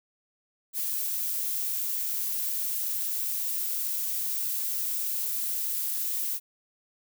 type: noise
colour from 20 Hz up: violet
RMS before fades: -30 dBFS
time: 0.73-6.4 s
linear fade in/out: 50 ms
effects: none